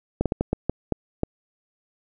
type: slowing click train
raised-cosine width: 2 ms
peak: -8 dBFS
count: 8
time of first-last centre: 0.21-1.234 s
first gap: 47 ms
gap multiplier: 1.37
effects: none